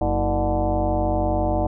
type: tone with frequency modulation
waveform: sine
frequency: 321.1 Hz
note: E4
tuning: 45 cents flat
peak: -18 dBFS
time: 0.01-1.67 s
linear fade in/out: 5 ms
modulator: 138 Hz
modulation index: 3.5
effects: none